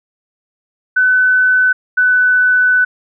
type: tone pair in turn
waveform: sine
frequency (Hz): 1507 / 1497.5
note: F#6 / F#6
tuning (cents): +31 / +20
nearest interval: unison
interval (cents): 11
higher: first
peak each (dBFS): -8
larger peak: neither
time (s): 0.96-1.73 / 1.97-2.85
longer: second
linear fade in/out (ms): 10
effects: none